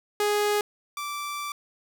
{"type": "tone pair in turn", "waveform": "sawtooth", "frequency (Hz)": [415.3, 1167.5], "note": ["G#4", "D6"], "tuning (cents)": [0, -11], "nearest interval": "octave + tritone", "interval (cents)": 1789, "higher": "second", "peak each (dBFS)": [-18, -27], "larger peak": "first", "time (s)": [[0.2, 0.61], [0.97, 1.52]], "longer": "second", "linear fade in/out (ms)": 2, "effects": []}